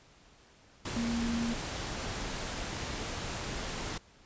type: tone in noise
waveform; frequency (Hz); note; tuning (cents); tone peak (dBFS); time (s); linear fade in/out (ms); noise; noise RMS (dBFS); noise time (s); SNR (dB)
sine; 233.1; A#3; 0; -30; 0.96-1.54; 5; pink; -37; 0.85-3.98; +4
effects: pink hiss -60 dBFS RMS until 4.25 s + resampled to 16000 Hz